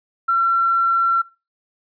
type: tone with tanh clipping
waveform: triangle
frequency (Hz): 1358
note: F6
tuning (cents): -49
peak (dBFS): -14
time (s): 0.28-1.22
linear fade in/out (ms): 10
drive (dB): 3
effects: noise-tail reverb RT60 0.3 s tail -22 dB re dry + resampled to 11025 Hz